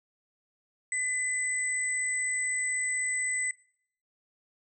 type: tone pair together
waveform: sine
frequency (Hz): 2011 / 8044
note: B6 / B8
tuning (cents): +31 / +31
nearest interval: 2 octaves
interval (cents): 2400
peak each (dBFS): -30 / -31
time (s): 0.92-3.51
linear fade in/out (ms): 2
effects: noise-tail reverb RT60 0.6 s tail -22 dB re dry